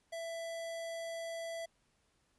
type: tone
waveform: square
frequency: 664 Hz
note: E5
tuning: 12 cents sharp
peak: -40 dBFS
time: 0.12-1.66 s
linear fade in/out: 10 ms
effects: pink hiss -75 dBFS RMS until 2.38 s + resampled to 24000 Hz